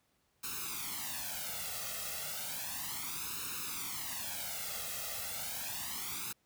white noise with flanger, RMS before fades -40 dBFS, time 0.43-6.33 s, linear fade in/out 10 ms, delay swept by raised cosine 0.75 to 1.54 ms, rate 0.33 Hz, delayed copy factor +0.85, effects pink hiss -75 dBFS RMS until 6.45 s + high-pass 60 Hz 12 dB/octave

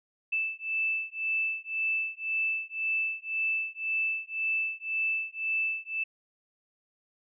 sine beating tone pair, 2637 / 2638.9 Hz, E7 / E7, 0 / +1 cents, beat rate 1.9 Hz, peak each -31 dBFS, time 0.32-6.04 s, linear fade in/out 10 ms, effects none

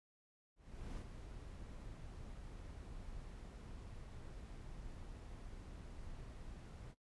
brown noise with ADSR envelope, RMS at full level -45 dBFS, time 0.56-6.95 s, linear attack 410 ms, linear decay 73 ms, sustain -6 dB, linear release 48 ms, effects noise-tail reverb RT60 0.1 s tail -20 dB re dry + resampled to 24000 Hz

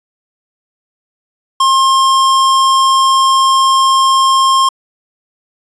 square tone, 1066 Hz, C6, 32 cents sharp, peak -8 dBFS, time 1.6-4.69 s, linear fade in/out 5 ms, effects resampled to 22050 Hz

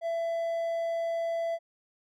triangle tone, 668 Hz, E5, 23 cents sharp, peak -26 dBFS, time 0.01-1.59 s, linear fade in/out 50 ms, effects none

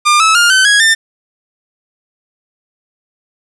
sawtooth tone with pitch steps, 1200 / 1301.1 / 1410.7 / 1529.5 / 1658.3 / 1798 Hz, D6 / E6 / F6 / G6 / G#6 / A6, +37 / -23 / +17 / -43 / -3 / +37 cents, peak -3 dBFS, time 0.05-0.95 s, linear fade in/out 20 ms, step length 150 ms, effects resampled to 24000 Hz + 7-bit

